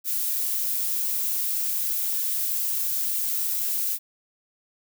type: noise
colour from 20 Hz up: violet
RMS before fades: -26 dBFS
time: 0.04-3.99 s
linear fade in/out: 50 ms
effects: none